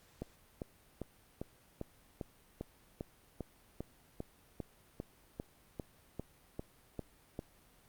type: click train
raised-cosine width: 2 ms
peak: -26 dBFS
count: 19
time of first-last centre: 0.22-7.391 s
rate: 2.51 Hz
effects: pink hiss -65 dBFS RMS until 7.88 s + Opus 48 kbps